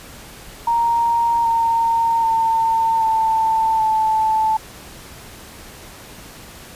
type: tone with pitch steps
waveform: sine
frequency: 932.3 / 917.9 / 903.7 / 889.7 / 875.9 Hz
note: A#5 / A#5 / A5 / A5 / A5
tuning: 0 / -27 / +46 / +19 / -8 cents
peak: -14 dBFS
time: 0.67-4.57 s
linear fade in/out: 5 ms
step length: 780 ms
effects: pink hiss -39 dBFS RMS until 6.75 s + resampled to 32000 Hz